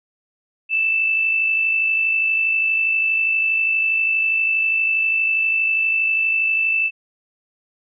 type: tone with amplitude modulation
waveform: sine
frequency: 2645 Hz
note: E7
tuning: 5 cents sharp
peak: -14 dBFS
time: 0.69-6.91 s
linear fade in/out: 50 ms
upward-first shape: sine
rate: 52.4 Hz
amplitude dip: 40%
effects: none